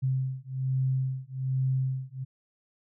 sine beating tone pair, 130.81 / 132.01 Hz, C3 / C3, 0 / +16 cents, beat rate 1.2 Hz, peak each -29 dBFS, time 0.02-2.25 s, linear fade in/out 20 ms, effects none

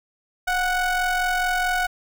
square ring-modulated tone, 374.1 Hz, F#4, 19 cents sharp, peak -18 dBFS, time 0.47-1.87 s, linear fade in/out 10 ms, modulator 1100 Hz, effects none

